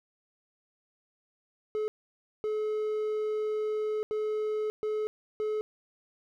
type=tone bursts at uneven times; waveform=triangle; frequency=428.4 Hz; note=A4; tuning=46 cents flat; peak=-26 dBFS; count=5; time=1.75-1.88 / 2.44-4.03 / 4.11-4.7 / 4.83-5.07 / 5.4-5.61 s; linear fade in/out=0 ms; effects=none